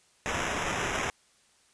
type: noise with sample-and-hold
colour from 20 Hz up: blue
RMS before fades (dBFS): -31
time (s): 0.26-1.1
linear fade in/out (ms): 0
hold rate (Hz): 4410
effects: white hiss -64 dBFS RMS until 1.73 s + resampled to 22050 Hz